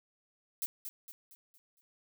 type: noise with echo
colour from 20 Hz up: violet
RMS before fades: -35 dBFS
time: 0.62-0.66 s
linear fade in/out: 0 ms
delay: 230 ms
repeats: 5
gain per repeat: -7 dB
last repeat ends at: 1.81 s
effects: none